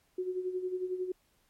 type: tone with tremolo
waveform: sine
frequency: 367.4 Hz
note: F#4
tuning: 12 cents flat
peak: -29 dBFS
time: 0.18-1.12 s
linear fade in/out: 5 ms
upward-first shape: sine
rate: 11 Hz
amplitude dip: 65%
effects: pink hiss -71 dBFS RMS until 1.49 s + MP3 64 kbps